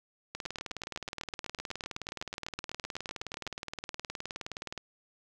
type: two click trains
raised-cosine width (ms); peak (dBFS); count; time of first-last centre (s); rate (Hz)
0.2; -21 / -20; 25 / 86; 0.46-3.468 / 0.35-4.777; 7.98 / 19.2
effects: none